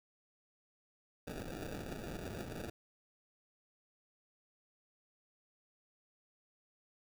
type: noise with sample-and-hold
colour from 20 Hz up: white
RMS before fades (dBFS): -44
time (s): 1.27-2.7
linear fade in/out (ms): 5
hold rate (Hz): 1050
effects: none